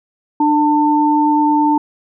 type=tone pair together; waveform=sine; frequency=298.7 / 895 Hz; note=D4 / A5; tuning=+29 / +29 cents; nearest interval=octave + perfect fifth; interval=1900 cents; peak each=-13 dBFS; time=0.4-1.78 s; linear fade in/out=5 ms; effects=none